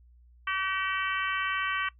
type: harmonic tone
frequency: 382.4 Hz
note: G4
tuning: 43 cents flat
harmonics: 3 / 4 / 5 / 6 / 7 / 8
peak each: -31 / -33 / -35 / -37 / -38 / -39 dBFS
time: 0.47-1.89 s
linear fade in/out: 5 ms
effects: noise-tail reverb RT60 0.1 s tail -20 dB re dry + added 60 Hz sine -54 dBFS peak until 1.99 s